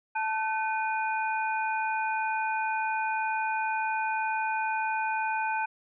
sine tone cluster, 879 / 1522 / 2457 Hz, A5 / F#6 / D#7, -2 / +48 / -22 cents, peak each -28 / -33 / -35 dBFS, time 0.15-5.66 s, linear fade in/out 10 ms, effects none

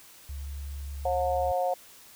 sine tone with pitch glide, 70.3 to 71.4 Hz, C#2 to D2, +25 to -48 cents, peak -34 dBFS, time 0.29-1.52 s, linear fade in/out 5 ms, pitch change +27 cents, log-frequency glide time 1.03-1.23 s
harmonic tone, 180 Hz, F#3, 47 cents flat, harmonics 3 / 4 / 5, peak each -28 / -27 / -37 dBFS, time 1.05-1.74 s, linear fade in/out 5 ms
effects white hiss -52 dBFS RMS until 2.15 s

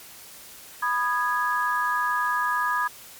sine chord, G# minor, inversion first, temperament equal with one note detuned, 987.8 / 1229.5 / 1661.2 Hz, B5 / D#6 / G#6, 0 / -21 / 0 cents, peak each -26 dBFS, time 0.82-2.88 s, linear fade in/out 10 ms, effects white hiss -45 dBFS RMS until 3.19 s + MP3 96 kbps

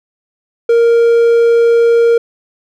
triangle tone, 466.2 Hz, A#4, in tune, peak -4 dBFS, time 0.69-2.18 s, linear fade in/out 5 ms, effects none

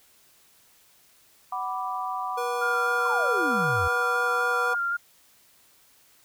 sine chord, B minor, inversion second, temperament equal with one note detuned, 749.5 / 987.8 / 1174.7 Hz, F#5 / B5 / D6, +22 / 0 / 0 cents, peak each -32 dBFS, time 1.52-4.75 s, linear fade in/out 5 ms
square tone with pitch glide, 483.4 to 486.8 Hz, B4 to B4, -37 to -25 cents, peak -30 dBFS, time 2.37-4.74 s, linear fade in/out 10 ms, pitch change +12 cents, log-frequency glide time 2.56-4.35 s
sine tone with vibrato, 1400 Hz, F6, 4 cents sharp, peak -24 dBFS, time 2.61-4.97 s, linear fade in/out 10 ms, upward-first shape square, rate 3.9 Hz, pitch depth 15 cents each way
sine exponential sweep, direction down, 1100 to 77.1 Hz, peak -28 dBFS, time 3.05-3.88 s, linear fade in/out 5 ms
effects white hiss -59 dBFS RMS until 6.24 s

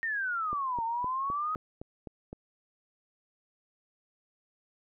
sine exponential two-way sweep, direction down then up, 1864.7 to 900 to 1273 Hz, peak -29 dBFS, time 0.03-1.55 s, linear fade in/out 0 ms, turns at 0.84 s
click train, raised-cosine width 2 ms, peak -27 dBFS, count 8, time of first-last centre 0.53-2.329 s, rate 3.89 Hz
effects none

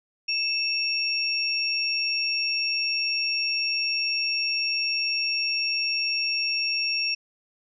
sine tone pair together, 2637 / 5544 Hz, E7 / F8, 0 / -14 cents, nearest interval octave + minor second, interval 1286 cents, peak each -26 dBFS, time 0.28-7.15 s, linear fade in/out 10 ms, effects none

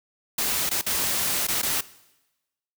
white noise with dropouts, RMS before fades -25 dBFS, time 0.38-1.81 s, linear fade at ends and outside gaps 5 ms, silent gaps 0.693-0.711 / 0.814-0.863 / 1.47-1.483 / 1.618-1.629 s, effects noise-tail reverb RT60 1.0 s tail -19 dB re dry

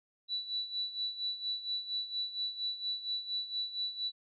sine tone with tremolo, 3951 Hz, B7, in tune, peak -31 dBFS, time 0.28-4.12 s, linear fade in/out 50 ms, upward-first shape sine, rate 4.3 Hz, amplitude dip 75%, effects none

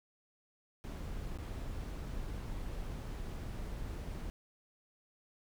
brown noise with dropouts, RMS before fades -41 dBFS, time 0.84-4.3 s, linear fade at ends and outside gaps 0 ms, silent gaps 1.375-1.386 s, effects none

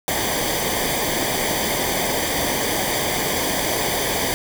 pink noise with comb filter, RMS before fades -22 dBFS, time 0.08-4.34 s, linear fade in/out 0 ms, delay 0.74 ms, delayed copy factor -0.75, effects none

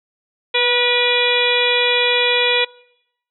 harmonic tone with a mistuned harmonic, 484.9 Hz, B4, 32 cents flat, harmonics 1 / 2 / 3 / 4 / 5 / 6 / 7 / 8, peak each -20 / -24 / -28 / -24 / -19 / -29 / -19 / -24 dBFS, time 0.54-2.65 s, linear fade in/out 10 ms, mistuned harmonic 1, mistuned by +20 cents, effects noise-tail reverb RT60 0.8 s tail -23 dB re dry

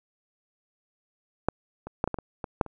clicks, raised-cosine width 1 ms, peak -8 / -23 / -9 / -15 / -15 / -20 / -18 / -6 / -27 dBFS, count 9, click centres 1.486 / 1.87 / 2.041 / 2.076 / 2.143 / 2.187 / 2.442 / 2.612 / 2.663 s, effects none

